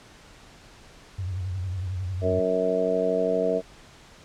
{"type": "tone with vibrato", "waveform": "sine", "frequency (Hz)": 92.5, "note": "F#2", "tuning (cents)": 0, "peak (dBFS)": -27, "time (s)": [1.18, 2.4], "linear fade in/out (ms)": 10, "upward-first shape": "sine", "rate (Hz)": 11, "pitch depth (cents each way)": 90}
{"type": "harmonic tone", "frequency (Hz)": 92.5, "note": "F#2", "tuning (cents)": 0, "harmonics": [2, 3, 4, 5, 6, 7], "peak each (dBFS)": [-33, -32, -35, -25, -31, -25], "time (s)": [2.21, 3.62], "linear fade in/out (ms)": 50}
{"effects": ["pink hiss -50 dBFS RMS until 4.24 s", "low-pass 7000 Hz 12 dB/octave"]}